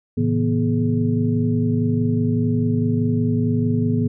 sine tone cluster, 110.1 / 135 / 161 / 242.8 / 422.3 Hz, A2 / C#3 / E3 / B3 / G#4, +2 / -45 / -41 / -29 / +29 cents, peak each -21 / -28 / -24 / -20 / -28 dBFS, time 0.17-4.08 s, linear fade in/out 10 ms, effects none

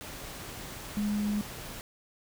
sine tone in noise, 207.7 Hz, G#3, in tune, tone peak -27 dBFS, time 0.97-1.41 s, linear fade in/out 0 ms, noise pink, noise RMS -42 dBFS, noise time 0.01-1.81 s, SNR +12 dB, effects none

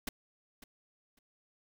pink noise with echo, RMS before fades -36 dBFS, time 0.07-0.09 s, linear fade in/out 5 ms, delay 550 ms, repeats 2, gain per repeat -15 dB, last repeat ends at 1.19 s, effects none

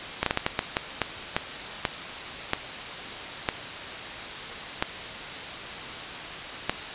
slowing click train, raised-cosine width 0.3 ms, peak -6 dBFS, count 14, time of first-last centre 0.23-6.696 s, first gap 33 ms, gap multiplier 1.4, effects white hiss -35 dBFS RMS until 6.94 s + resampled to 8000 Hz

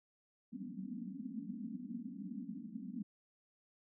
pink band-pass noise, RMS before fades -45 dBFS, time 0.52-3.03 s, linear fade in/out 10 ms, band 180 to 280 Hz, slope 96 dB/octave, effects none

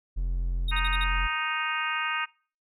triangle tone, 43.65 Hz, F1, in tune, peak -23 dBFS, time 0.16-1.28 s, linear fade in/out 20 ms
triangle tone bursts, 3729 Hz, A#7, in tune, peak -29 dBFS, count 5, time 0.68-1.041 s, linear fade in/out 5 ms, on 33 ms, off 49 ms
harmonic tone, 311.1 Hz, D#4, in tune, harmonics 3 / 4 / 5 / 6 / 7 / 8 / 9, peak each -36 / -32 / -33 / -36 / -36 / -34 / -35 dBFS, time 0.71-2.26 s, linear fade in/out 20 ms
effects noise-tail reverb RT60 0.4 s tail -24 dB re dry

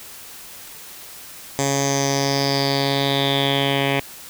10% pulse tone with low-pass filter sweep, 138.59 Hz, C#3, in tune, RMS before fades -20 dBFS, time 1.59-4 s, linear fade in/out 0 ms, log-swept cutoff 7200 to 2700 Hz, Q 6.2, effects white hiss -39 dBFS RMS until 4.29 s

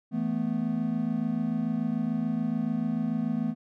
triangle chord, E suspended fourth, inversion none, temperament equal, 164.81 / 220 / 246.9 Hz, E3 / A3 / B3, 0 / 0 / 0 cents, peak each -31 / -27 / -28 dBFS, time 0.11-3.55 s, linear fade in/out 50 ms, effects none

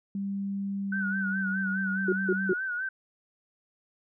sine tone with pitch glide, 197.9 to 192.49 Hz, G3 to G3, +17 to -31 cents, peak -29 dBFS, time 0.15-2.52 s, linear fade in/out 2 ms, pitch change -48 cents, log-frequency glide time 0.81-1.46 s
sine tone with vibrato, 1496 Hz, F#6, 19 cents sharp, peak -29 dBFS, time 0.92-2.89 s, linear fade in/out 5 ms, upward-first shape sine, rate 4.8 Hz, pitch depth 79 cents each way
sine tone bursts, 370 Hz, F#4, in tune, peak -22 dBFS, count 3, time 2.08-2.535 s, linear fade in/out 5 ms, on 45 ms, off 160 ms
effects none

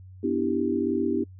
sine chord, E minor seventh, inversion second, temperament equal, 246.9 / 293.7 / 329.6 / 392 Hz, B3 / D4 / E4 / G4, 0 / 0 / 0 / 0 cents, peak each -28 dBFS, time 0.23-1.24 s, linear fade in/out 10 ms, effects noise-tail reverb RT60 0.1 s tail -25 dB re dry + added 93 Hz sine -43 dBFS peak until 1.39 s

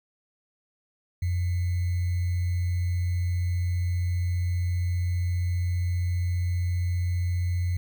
sine tone with sample-and-hold, 88.5 Hz, F2, 23 cents sharp, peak -23 dBFS, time 1.22-7.77 s, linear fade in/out 5 ms, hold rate 2100 Hz, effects none

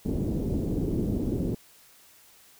white low-pass noise, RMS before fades -28 dBFS, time 0.05-1.55 s, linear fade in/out 5 ms, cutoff 350 Hz, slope 24 dB/octave, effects white hiss -56 dBFS RMS until 2.59 s

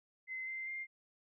sine tone with pitch steps, 2055 / 2081 / 2108 Hz, C7 / C7 / C7, -32 / -10 / +12 cents, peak -39 dBFS, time 0.27-0.87 s, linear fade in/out 50 ms, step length 200 ms, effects none

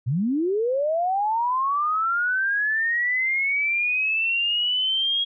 sine linear sweep, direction up, 108.1 to 3300 Hz, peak -20 dBFS, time 0.06-5.25 s, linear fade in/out 20 ms, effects none

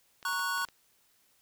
clicks, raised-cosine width 0.2 ms, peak -31 dBFS, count 8, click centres 0.228 / 0.285 / 0.33 / 0.394 / 0.579 / 0.619 / 0.651 / 0.687 s
square chord, F# major, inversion first, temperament equal with one note detuned, 932.3 / 1108.7 / 1474 Hz, A#5 / C#6 / F#6, 0 / 0 / -7 cents, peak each -39 / -35 / -33 dBFS, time 0.25-0.65 s, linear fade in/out 2 ms
effects white hiss -68 dBFS RMS until 1.41 s

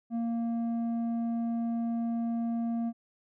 square tone with low-pass filter, 231.9 Hz, A#3, 9 cents flat, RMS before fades -31 dBFS, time 0.1-2.93 s, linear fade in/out 50 ms, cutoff 490 Hz, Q 1.9, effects none

